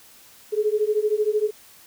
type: beating tone pair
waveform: sine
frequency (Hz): 418 / 431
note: G#4 / A4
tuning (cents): +11 / -36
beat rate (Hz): 13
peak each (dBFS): -22 / -22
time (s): 0.52-1.51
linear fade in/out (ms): 20
effects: white hiss -50 dBFS RMS until 1.86 s